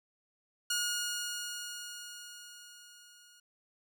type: tone with level ramp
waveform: 10% pulse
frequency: 1437 Hz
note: F6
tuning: 49 cents sharp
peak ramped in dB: -21 to -50 dBFS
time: 0.7-3.4 s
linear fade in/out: 5 ms
effects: none